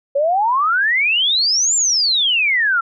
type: exponential two-way sweep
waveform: sine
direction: up then down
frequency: 542 to 7459 to 1328 Hz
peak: -13 dBFS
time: 0.15-2.81 s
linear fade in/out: 10 ms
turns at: 1.75 s
effects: none